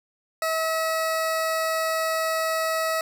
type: tone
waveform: 20% pulse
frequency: 644 Hz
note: E5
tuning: 41 cents flat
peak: -18 dBFS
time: 0.42-3.01 s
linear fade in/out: 2 ms
effects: none

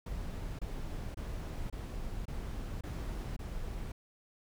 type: noise bursts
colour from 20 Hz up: brown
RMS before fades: -39 dBFS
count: 7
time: 0.06-3.92 s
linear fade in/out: 5 ms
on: 530 ms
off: 25 ms
effects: none

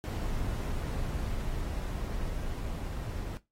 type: noise with level ramp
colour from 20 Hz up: brown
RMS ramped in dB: -32 to -36 dBFS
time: 0.04-3.37 s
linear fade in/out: 0 ms
effects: noise-tail reverb RT60 0.2 s tail -17 dB re dry + AAC 48 kbps

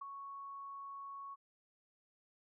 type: tone with ADSR envelope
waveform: sine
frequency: 1108.7 Hz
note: C#6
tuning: in tune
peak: -40 dBFS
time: 0.01-1.36 s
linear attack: 9 ms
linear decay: 11 ms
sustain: -5 dB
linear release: 29 ms
effects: none

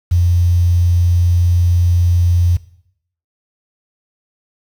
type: tone with quantisation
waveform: sine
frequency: 87.31 Hz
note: F2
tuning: in tune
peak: -9 dBFS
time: 0.11-2.57 s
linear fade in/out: 10 ms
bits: 6
effects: noise-tail reverb RT60 0.7 s tail -18 dB re dry

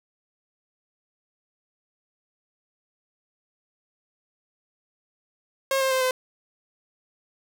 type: tone with pitch steps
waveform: sawtooth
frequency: 539 / 530 / 521.2 / 512.6 Hz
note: C#5 / C5 / C5 / C5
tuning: -49 / +22 / -7 / -36 cents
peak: -17 dBFS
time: 5.71-6.11 s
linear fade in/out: 2 ms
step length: 100 ms
effects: none

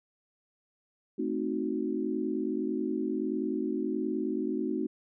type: chord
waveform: sine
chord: A diminished seventh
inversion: none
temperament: equal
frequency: 220 / 261.6 / 311.1 / 370 Hz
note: A3 / C4 / Eb4 / Gb4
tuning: 0 / 0 / 0 / 0 cents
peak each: -35 / -34 / -33 / -34 dBFS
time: 1.18-4.87 s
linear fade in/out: 10 ms
effects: none

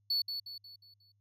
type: tone with echo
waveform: triangle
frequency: 4435 Hz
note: C#8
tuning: in tune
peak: -27 dBFS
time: 0.1-0.22 s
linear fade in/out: 5 ms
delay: 180 ms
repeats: 5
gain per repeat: -7 dB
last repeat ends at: 1.12 s
effects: added 102 Hz sine -70 dBFS peak until 1.2 s

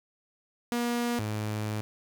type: tone pair in turn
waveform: sawtooth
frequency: 239 / 106.86 Hz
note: A#3 / G#2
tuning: +43 / +50 cents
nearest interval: octave + major second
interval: 1393 cents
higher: first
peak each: -23 / -26 dBFS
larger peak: first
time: 0.72-1.19 / 1.19-1.81 s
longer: second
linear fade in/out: 0 ms
effects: 9-bit

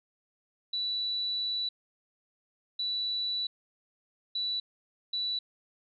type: tone bursts at uneven times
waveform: sine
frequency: 3951 Hz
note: B7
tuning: in tune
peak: -29 dBFS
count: 4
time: 0.73-1.69 / 2.79-3.47 / 4.35-4.6 / 5.13-5.39 s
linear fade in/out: 5 ms
effects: none

